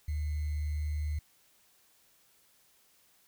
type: tone with sample-and-hold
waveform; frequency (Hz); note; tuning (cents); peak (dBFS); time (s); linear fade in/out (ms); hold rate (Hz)
sine; 75.2; D2; +42; -30; 0.08-1.19; 5; 2100
effects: white hiss -66 dBFS RMS until 3.27 s